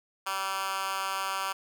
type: tone with high-pass filter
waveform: 10% pulse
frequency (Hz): 193.1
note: G3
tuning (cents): -26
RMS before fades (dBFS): -32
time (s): 0.26-1.53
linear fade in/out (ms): 10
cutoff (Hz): 1200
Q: 1.7
effects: none